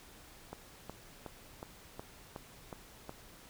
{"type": "click train", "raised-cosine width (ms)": 1, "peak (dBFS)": -28, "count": 8, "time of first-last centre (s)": [0.53, 3.094], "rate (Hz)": 2.73, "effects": ["pink hiss -56 dBFS RMS until 3.49 s"]}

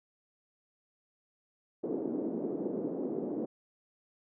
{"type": "band-pass noise", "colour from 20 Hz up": "white", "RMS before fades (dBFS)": -35, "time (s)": [1.83, 3.46], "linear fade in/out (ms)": 10, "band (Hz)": [230, 410], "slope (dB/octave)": 24, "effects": []}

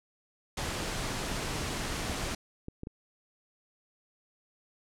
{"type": "noise", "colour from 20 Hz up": "pink", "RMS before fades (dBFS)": -34, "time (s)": [0.57, 2.35], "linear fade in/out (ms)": 5}
{"type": "clicks", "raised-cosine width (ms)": 3, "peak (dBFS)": -26, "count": 10, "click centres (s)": [1.317, 1.377, 1.614, 1.707, 2.097, 2.199, 2.338, 2.684, 2.834, 2.871]}
{"effects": ["low-pass 9000 Hz 12 dB/octave"]}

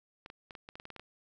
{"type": "clicks", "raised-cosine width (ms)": 0.3, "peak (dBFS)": -30, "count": 11, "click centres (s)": [0.261, 0.301, 0.508, 0.552, 0.689, 0.755, 0.799, 0.854, 0.903, 0.963, 0.996], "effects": []}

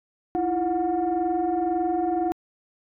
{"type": "tone cluster", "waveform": "sine", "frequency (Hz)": [318.3, 340.2, 729], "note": ["D#4", "F4", "F#5"], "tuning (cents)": [39, -45, -26], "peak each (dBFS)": [-28, -24, -24], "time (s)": [0.35, 2.32], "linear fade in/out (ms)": 0, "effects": ["tanh soft clip ceiling -16 dBFS"]}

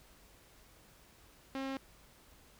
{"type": "tone with low-pass filter", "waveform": "sawtooth", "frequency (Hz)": 268.8, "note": "C4", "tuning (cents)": 47, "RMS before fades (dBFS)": -39, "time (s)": [1.55, 1.77], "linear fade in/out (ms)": 0, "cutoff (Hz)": 4000, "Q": 0.84, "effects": ["added 50 Hz sine -68 dBFS peak until 2.59 s", "pink hiss -62 dBFS RMS until 2.59 s"]}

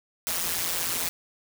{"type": "noise with amplitude modulation", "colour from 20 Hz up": "white", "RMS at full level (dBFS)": -25, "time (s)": [0.27, 1.09], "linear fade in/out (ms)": 0, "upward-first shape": "sine", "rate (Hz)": 172, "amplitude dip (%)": 80, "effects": []}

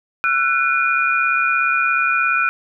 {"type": "tone cluster", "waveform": "sine", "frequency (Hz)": [1346, 1483, 2436], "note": ["E6", "F#6", "D#7"], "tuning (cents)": [36, 4, -37], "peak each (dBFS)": -19, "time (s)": [0.24, 2.49], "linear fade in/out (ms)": 0, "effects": []}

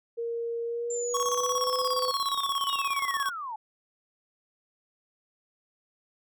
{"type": "tone with pitch glide", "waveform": "sine", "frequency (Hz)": [466, 505.2], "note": ["A#4", "B4"], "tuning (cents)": [-1, 39], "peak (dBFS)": -29, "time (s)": [0.17, 2.12], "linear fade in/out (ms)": 20, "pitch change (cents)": 140, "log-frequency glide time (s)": [0.64, 1.74]}
{"type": "linear sweep", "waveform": "sine", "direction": "down", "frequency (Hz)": [7310, 830.6], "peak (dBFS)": -33, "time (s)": [0.9, 3.56], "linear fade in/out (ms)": 5}
{"type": "tone with tremolo", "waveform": "square", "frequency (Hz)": 1108.7, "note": "C#6", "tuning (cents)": 0, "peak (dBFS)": -26, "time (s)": [1.14, 3.3], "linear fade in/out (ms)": 5, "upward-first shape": "square", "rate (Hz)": 17, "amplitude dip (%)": 65}
{"type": "tone with exponential decay", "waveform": "sine", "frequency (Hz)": 3729, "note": "A#7", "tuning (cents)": 0, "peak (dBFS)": -30, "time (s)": [2.69, 3.09], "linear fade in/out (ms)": 0, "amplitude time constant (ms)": 86}
{"effects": []}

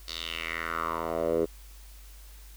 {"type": "tone with band-pass filter sweep", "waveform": "10% pulse", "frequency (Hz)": 82.41, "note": "E2", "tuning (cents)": 0, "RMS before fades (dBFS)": -31, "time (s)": [0.07, 1.46], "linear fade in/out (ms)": 20, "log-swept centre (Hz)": [4500, 410], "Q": 3.6, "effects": ["added 50 Hz sine -46 dBFS peak until 2.56 s", "white hiss -55 dBFS RMS until 2.56 s"]}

